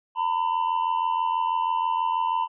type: tone pair together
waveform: triangle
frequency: 912.8 / 999 Hz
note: A#5 / B5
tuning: -37 / +20 cents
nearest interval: major second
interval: 157 cents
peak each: -23 dBFS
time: 0.15-2.48 s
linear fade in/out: 50 ms
effects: resampled to 8000 Hz